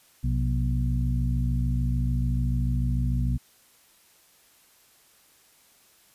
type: harmonic tone with a mistuned harmonic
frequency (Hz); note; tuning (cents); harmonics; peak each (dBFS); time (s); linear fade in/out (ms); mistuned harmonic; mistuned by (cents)
60.2; B1; -44; 1 / 2 / 3 / 4; -25 / -26 / -36 / -33; 0.23-3.38; 20; 2; +92
effects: white hiss -59 dBFS RMS until 6.14 s + resampled to 32000 Hz